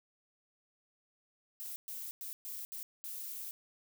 violet noise bursts at uneven times, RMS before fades -43 dBFS, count 6, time 1.6-1.76 / 1.88-2.11 / 2.21-2.33 / 2.45-2.65 / 2.72-2.83 / 3.04-3.51 s, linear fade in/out 0 ms, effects none

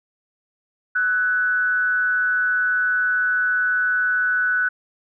sine tone with frequency modulation, 1491 Hz, F#6, 13 cents sharp, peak -17 dBFS, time 0.95-4.69 s, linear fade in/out 10 ms, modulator 181 Hz, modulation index 0.37, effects none

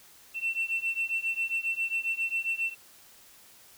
sine beating tone pair, 2691 / 2698.4 Hz, E7 / E7, +35 / +40 cents, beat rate 7.4 Hz, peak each -30 / -29 dBFS, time 0.34-2.75 s, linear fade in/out 50 ms, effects tanh soft clip ceiling -23 dBFS + white hiss -55 dBFS RMS until 3.77 s

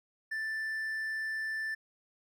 triangle tone, 1766 Hz, A6, 6 cents sharp, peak -31 dBFS, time 0.31-1.75 s, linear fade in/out 10 ms, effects none

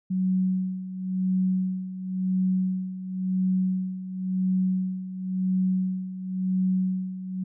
sine tone with tremolo, 186.2 Hz, F#3, 11 cents sharp, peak -20 dBFS, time 0.1-7.44 s, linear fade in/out 10 ms, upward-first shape sine, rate 0.95 Hz, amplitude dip 75%, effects none

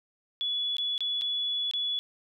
sine tone with dropouts, 3411 Hz, G#7, 46 cents sharp, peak -27 dBFS, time 0.41-1.99 s, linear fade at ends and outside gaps 0 ms, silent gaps 0.768-0.783 / 0.979-1.006 / 1.212-1.219 / 1.712-1.736 s, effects none

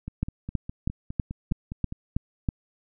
two click trains, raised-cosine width 5 ms, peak -21 / -12 dBFS, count 10 / 8, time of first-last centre 0.08-1.924 / 0.23-2.488 s, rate 4.88 / 3.1 Hz, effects none

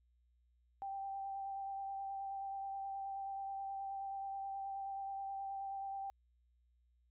sine tone with vibrato, 784 Hz, G5, in tune, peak -40 dBFS, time 0.82-6.1 s, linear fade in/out 0 ms, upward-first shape sine, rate 9.4 Hz, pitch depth 14 cents each way, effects added 60 Hz sine -70 dBFS peak until 7.1 s

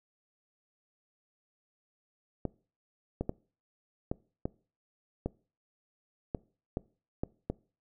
clicks, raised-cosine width 2 ms, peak -18 dBFS, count 10, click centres 2.453 / 3.21 / 3.294 / 4.115 / 4.455 / 5.26 / 6.348 / 6.771 / 7.235 / 7.5 s, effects noise-tail reverb RT60 0.4 s tail -23 dB re dry

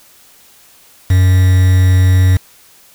triangle tone with quantisation, 92.4 Hz, F#2, 2 cents flat, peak -4 dBFS, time 1.1-2.37 s, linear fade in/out 5 ms, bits 4, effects white hiss -45 dBFS RMS until 2.94 s

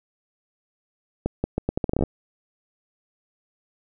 accelerating click train, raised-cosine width 2 ms, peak -9 dBFS, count 13, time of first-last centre 1.26-2.037 s, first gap 180 ms, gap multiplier 0.78, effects none

